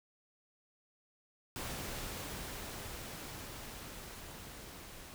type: noise with level ramp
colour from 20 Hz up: pink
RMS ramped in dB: -41 to -51 dBFS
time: 1.56-5.14 s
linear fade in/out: 0 ms
effects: none